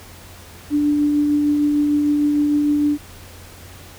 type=tone with tremolo; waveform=sine; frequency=293.7 Hz; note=D4; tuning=in tune; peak=-13 dBFS; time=0.7-2.98 s; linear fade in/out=50 ms; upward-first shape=triangle; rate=6.6 Hz; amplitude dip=25%; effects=added 88 Hz sine -42 dBFS peak until 3.98 s + pink hiss -42 dBFS RMS until 3.98 s